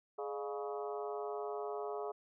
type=harmonic tone with a mistuned harmonic; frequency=140 Hz; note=C#3; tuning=18 cents sharp; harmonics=3 / 4 / 5 / 6 / 7 / 8 / 9; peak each=-40 / -47 / -44 / -50 / -51 / -50 / -52 dBFS; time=0.18-2.12 s; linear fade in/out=10 ms; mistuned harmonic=4; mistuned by=+120 cents; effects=none